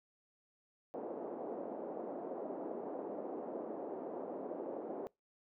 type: band-pass noise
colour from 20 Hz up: white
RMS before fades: -43 dBFS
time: 0.94-5.07 s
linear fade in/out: 0 ms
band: 260 to 640 Hz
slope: 24 dB/octave
effects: noise-tail reverb RT60 0.2 s tail -24 dB re dry